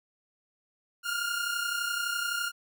sawtooth tone pair together, 1396.9 / 1428.7 Hz, F6 / F6, 0 / +39 cents, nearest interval unison, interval 39 cents, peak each -28 / -29 dBFS, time 1.03-2.52 s, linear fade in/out 50 ms, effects none

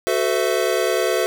square chord, F# half-diminished seventh, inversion none, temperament equal with one note detuned, 370 / 440 / 509.8 / 659.3 Hz, F#4 / A4 / C5 / E5, 0 / 0 / -45 / 0 cents, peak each -24 dBFS, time 0.07-1.26 s, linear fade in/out 0 ms, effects none

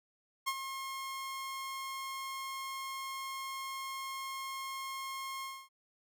sawtooth tone with ADSR envelope, 1074 Hz, C6, 45 cents sharp, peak -26 dBFS, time 0.46-5.69 s, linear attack 20 ms, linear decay 52 ms, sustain -9 dB, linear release 260 ms, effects none

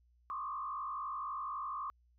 sine tone with frequency modulation, 1135 Hz, C#6, 41 cents sharp, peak -37 dBFS, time 0.3-1.9 s, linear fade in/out 0 ms, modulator 51.9 Hz, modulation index 1.7, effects added 60 Hz sine -66 dBFS peak until 2.18 s

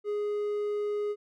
triangle tone, 415.3 Hz, G#4, in tune, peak -26 dBFS, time 0.04-1.16 s, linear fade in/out 50 ms, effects none

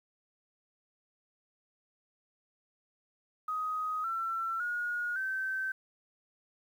sine tone with pitch steps, 1255 / 1345.1 / 1441.6 / 1545.1 Hz, D#6 / E6 / F#6 / G6, +15 / +35 / -45 / -25 cents, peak -31 dBFS, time 3.48-5.72 s, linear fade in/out 5 ms, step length 560 ms, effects 10-bit

